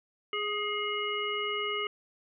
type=harmonic tone with a mistuned harmonic; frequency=415.3 Hz; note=G#4; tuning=in tune; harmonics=1 / 3 / 5 / 7; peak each=-35 / -35 / -35 / -35 dBFS; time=0.33-1.87 s; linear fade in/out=2 ms; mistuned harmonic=5; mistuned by=+41 cents; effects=none